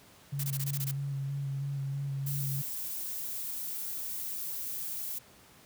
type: tone with vibrato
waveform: sine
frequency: 138.59 Hz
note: C#3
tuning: in tune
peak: -31 dBFS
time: 0.32-2.62 s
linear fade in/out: 10 ms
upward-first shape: square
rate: 3.1 Hz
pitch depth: 18 cents each way
type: noise bursts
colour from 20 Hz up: blue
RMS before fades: -36 dBFS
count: 8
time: 0.39-0.913 s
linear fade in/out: 5 ms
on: 47 ms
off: 21 ms
type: noise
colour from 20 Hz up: violet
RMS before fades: -37 dBFS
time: 2.26-5.19 s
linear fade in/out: 10 ms
effects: pink hiss -57 dBFS RMS until 5.65 s + high-pass 80 Hz 12 dB/octave